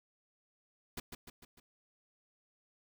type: noise with echo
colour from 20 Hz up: pink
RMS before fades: -41 dBFS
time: 0.97-1 s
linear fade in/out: 5 ms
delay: 150 ms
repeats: 4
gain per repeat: -5 dB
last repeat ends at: 1.6 s
effects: none